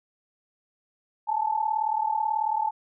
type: tone pair together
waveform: sine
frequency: 852 / 890.3 Hz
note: G#5 / A5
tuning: +44 / +20 cents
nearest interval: minor second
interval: 76 cents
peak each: -26 dBFS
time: 1.27-2.71 s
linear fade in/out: 20 ms
effects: none